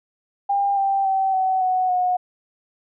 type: tone with pitch steps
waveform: sine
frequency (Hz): 800 / 784.9 / 770.1 / 755.5 / 741.3 / 727.3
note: G5 / G5 / G5 / F#5 / F#5 / F#5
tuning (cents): +35 / +2 / -31 / +36 / +3 / -30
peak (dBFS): -17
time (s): 0.49-2.17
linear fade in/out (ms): 10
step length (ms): 280
effects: none